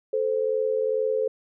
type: tone pair together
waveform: sine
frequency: 437.7 / 520 Hz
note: A4 / C5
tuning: -9 / -11 cents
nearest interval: minor third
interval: 298 cents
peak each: -24 / -25 dBFS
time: 0.13-1.28 s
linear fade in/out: 5 ms
effects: none